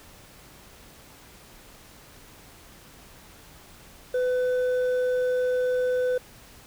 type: tone with hard clipping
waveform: sine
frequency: 502 Hz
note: B4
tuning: 28 cents sharp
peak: -23 dBFS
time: 4.14-6.18 s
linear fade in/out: 5 ms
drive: 4 dB
effects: pink hiss -50 dBFS RMS until 6.66 s